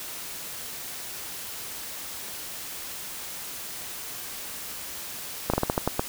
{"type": "slowing click train", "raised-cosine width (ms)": 1, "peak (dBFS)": -8, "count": 8, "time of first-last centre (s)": [5.5, 5.995], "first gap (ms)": 36, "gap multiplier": 1.22, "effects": ["white hiss -37 dBFS RMS until 6.08 s"]}